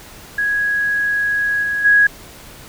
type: tone with level steps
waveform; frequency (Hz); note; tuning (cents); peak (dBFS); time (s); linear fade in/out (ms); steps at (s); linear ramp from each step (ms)
sine; 1661.2; G#6; 0; -15 / -17 / -8; 0.38-2.07; 5; 1.62 / 1.84; 20
effects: pink hiss -39 dBFS RMS until 2.68 s